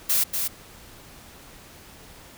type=noise with echo; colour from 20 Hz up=blue; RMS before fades=-21 dBFS; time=0.09-0.24 s; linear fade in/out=10 ms; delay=240 ms; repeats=1; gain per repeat=-5 dB; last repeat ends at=0.48 s; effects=pink hiss -47 dBFS RMS until 2.37 s